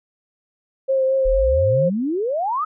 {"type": "tone with vibrato", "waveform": "sine", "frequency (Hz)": 530, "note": "C5", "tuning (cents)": 22, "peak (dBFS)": -15, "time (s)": [0.88, 1.9], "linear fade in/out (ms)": 20, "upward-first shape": "triangle", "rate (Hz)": 4.5, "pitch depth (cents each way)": 24}
{"type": "exponential sweep", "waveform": "sine", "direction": "up", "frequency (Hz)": [34.21, 1308], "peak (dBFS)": -19, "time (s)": [1.25, 2.65], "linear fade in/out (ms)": 10}
{"effects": []}